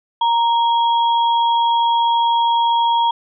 sine tone pair together, 932.3 / 3307 Hz, A#5 / G#7, 0 / -8 cents, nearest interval octave + minor seventh, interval 2192 cents, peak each -13 / -24 dBFS, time 0.21-3.11 s, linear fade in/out 5 ms, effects none

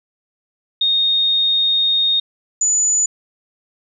sine tone pair in turn, 3700 / 6965 Hz, A#7 / A8, -14 / -19 cents, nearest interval major seventh, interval 1095 cents, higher second, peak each -13 dBFS, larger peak neither, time 0.81-2.2 / 2.61-3.06 s, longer first, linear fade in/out 5 ms, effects none

